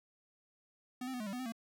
square tone with pitch steps, 251 / 261.3 / 247.9 / 213 / 195.8 / 248.5 / 257.8 / 228.1 Hz, B3 / C4 / B3 / G#3 / G3 / B3 / C4 / A#3, +28 / -2 / +7 / +44 / -2 / +11 / -26 / -37 cents, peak -39 dBFS, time 1.01-1.522 s, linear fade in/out 5 ms, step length 64 ms, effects none

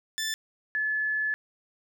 15% pulse / sine tone pair in turn, 1760 / 1722.8 Hz, A6 / A6, 0 / -37 cents, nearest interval unison, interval 37 cents, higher first, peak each -22 / -25 dBFS, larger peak first, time 0.18-0.34 / 0.75-1.34 s, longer second, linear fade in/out 0 ms, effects none

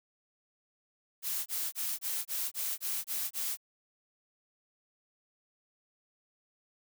blue noise bursts, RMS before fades -34 dBFS, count 9, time 1.22-3.572 s, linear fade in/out 50 ms, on 240 ms, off 24 ms, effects none

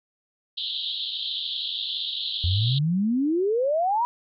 white band-pass noise, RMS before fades -30 dBFS, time 0.57-2.79 s, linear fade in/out 10 ms, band 3100 to 4100 Hz, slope 96 dB/octave
sine exponential sweep, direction up, 83.7 to 987.8 Hz, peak -20 dBFS, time 2.44-4.05 s, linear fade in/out 0 ms
effects none

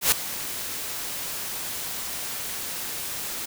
white noise with ADSR envelope, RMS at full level -17 dBFS, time 0.01-3.46 s, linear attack 110 ms, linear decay 4 ms, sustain -15 dB, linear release 10 ms, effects none

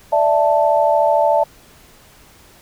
sine chord, D suspended second, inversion none, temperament just, 587.3 / 660.7 / 881 Hz, D5 / E5 / A5, 0 / +4 / +2 cents, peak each -16 dBFS, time 0.12-1.44 s, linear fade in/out 10 ms, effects pink hiss -47 dBFS RMS until 2.61 s

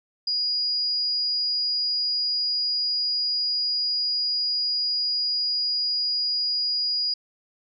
sine tone, 4886 Hz, D#8, 32 cents flat, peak -22 dBFS, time 0.27-7.14 s, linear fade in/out 5 ms, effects none

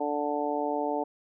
harmonic tone, 146.83 Hz, D3, in tune, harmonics 2 / 3 / 4 / 5 / 6, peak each -33 / -33 / -33 / -33 / -33 dBFS, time 0-1.04 s, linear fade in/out 10 ms, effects none

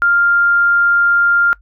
sine tone, 1398 Hz, F6, 1 cent sharp, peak -9 dBFS, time 0.02-1.53 s, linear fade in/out 0 ms, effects noise-tail reverb RT60 0.1 s tail -22 dB re dry + added 50 Hz sine -44 dBFS peak until 1.61 s

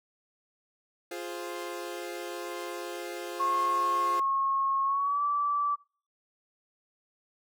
sawtooth chord, F minor, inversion none, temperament equal, 349.2 / 415.3 / 523.3 Hz, F4 / Ab4 / C5, 0 / 0 / 0 cents, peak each -34 / -38 / -37 dBFS, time 1.11-4.2 s, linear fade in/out 5 ms
sine tone with pitch glide, 1088 to 1159.4 Hz, C#6 to D6, -33 to -23 cents, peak -25 dBFS, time 3.39-5.76 s, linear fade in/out 20 ms, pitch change +110 cents, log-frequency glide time 4.84-5.22 s
effects noise-tail reverb RT60 0.4 s tail -23 dB re dry

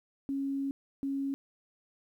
sine tone bursts at uneven times, 275 Hz, C#4, 14 cents flat, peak -30 dBFS, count 2, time 0.29-0.71 / 1.03-1.34 s, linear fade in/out 0 ms, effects 11-bit

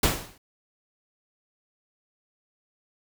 pink noise with exponential decay, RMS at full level -18 dBFS, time 0.03-0.38 s, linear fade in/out 5 ms, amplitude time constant 74 ms, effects none

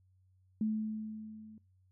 sine tone with level ramp, 216.7 Hz, A3, 26 cents flat, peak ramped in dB -28 to -50 dBFS, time 0.61-1.58 s, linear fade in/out 2 ms, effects noise-tail reverb RT60 0.2 s tail -22 dB re dry + added 93 Hz sine -65 dBFS peak until 1.91 s

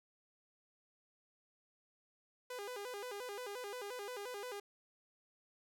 sawtooth tone with vibrato, 450 Hz, A4, 39 cents sharp, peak -39 dBFS, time 2.5-4.6 s, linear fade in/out 5 ms, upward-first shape square, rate 5.7 Hz, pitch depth 180 cents each way, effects none

